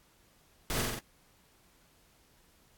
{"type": "noise with echo", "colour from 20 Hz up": "pink", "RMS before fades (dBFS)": -33, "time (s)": [0.7, 0.81], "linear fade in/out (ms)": 0, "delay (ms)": 45, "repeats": 4, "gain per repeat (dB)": -2, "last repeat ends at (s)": 0.99, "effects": ["pink hiss -65 dBFS RMS until 2.77 s", "AAC 64 kbps"]}